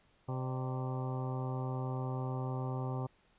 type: harmonic tone with a mistuned harmonic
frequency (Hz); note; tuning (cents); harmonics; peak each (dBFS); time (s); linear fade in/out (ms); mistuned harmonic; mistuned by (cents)
129.5; C3; -17; 1 / 2 / 3 / 4 / 5 / 6 / 7 / 8 / 9; -35 / -44 / -45 / -47 / -50 / -47 / -49 / -51 / -51; 0.28-3.07; 10; 5; -100
effects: pink hiss -69 dBFS RMS until 3.38 s + resampled to 8000 Hz